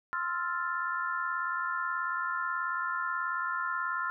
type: chord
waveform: sine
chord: F major seventh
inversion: second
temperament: equal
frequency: 1046.5 / 1318.5 / 1396.9 / 1760 Hz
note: C6 / E6 / F6 / A6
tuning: 0 / 0 / 0 / 0 cents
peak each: -35 / -37 / -33 / -39 dBFS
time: 0.13-4.1 s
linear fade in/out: 0 ms
effects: none